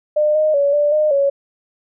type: tone with pitch steps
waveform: sine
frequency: 603 / 617 / 566 / 587 / 610 / 558 Hz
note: D5 / D#5 / C#5 / D5 / D#5 / C#5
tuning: +46 / -15 / +36 / -1 / -34 / +11 cents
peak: -12 dBFS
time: 0.16-1.3 s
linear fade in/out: 10 ms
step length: 190 ms
effects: none